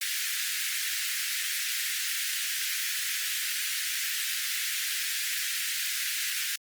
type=high-pass noise; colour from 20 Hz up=pink; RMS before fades=-31 dBFS; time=0.01-6.56 s; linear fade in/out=5 ms; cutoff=1600 Hz; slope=48 dB/octave; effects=Opus 32 kbps